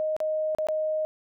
sine tone with dropouts, 622 Hz, D#5, 1 cent flat, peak -24 dBFS, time 0-1.05 s, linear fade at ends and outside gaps 0 ms, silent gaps 0.165-0.203 / 0.549-0.585 / 0.67-0.686 s, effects none

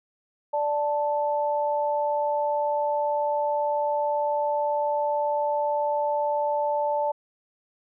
sine tone pair together, 587.3 / 880 Hz, D5 / A5, 0 / 0 cents, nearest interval perfect fifth, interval 700 cents, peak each -25 dBFS, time 0.53-7.12 s, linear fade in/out 10 ms, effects none

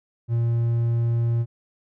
triangle tone, 117 Hz, A#2, 7 cents sharp, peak -17 dBFS, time 0.28-1.46 s, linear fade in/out 50 ms, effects none

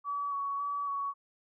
sine tone with vibrato, 1132 Hz, C#6, 36 cents sharp, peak -31 dBFS, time 0.04-1.14 s, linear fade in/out 50 ms, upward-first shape square, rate 1.8 Hz, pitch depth 17 cents each way, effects none

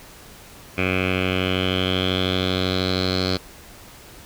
10% pulse tone with low-pass filter sweep, 92.8 Hz, F#2, 6 cents sharp, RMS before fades -22 dBFS, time 0.77-3.38 s, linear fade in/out 20 ms, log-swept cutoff 2500 to 4400 Hz, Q 6.9, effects pink hiss -44 dBFS RMS until 4.25 s

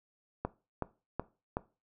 click train, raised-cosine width 1 ms, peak -18 dBFS, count 4, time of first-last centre 0.45-1.569 s, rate 2.68 Hz, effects noise-tail reverb RT60 0.3 s tail -18 dB re dry

